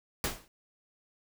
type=noise with exponential decay; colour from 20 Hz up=pink; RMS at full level=-27 dBFS; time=0.24-0.48 s; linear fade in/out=1 ms; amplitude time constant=51 ms; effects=none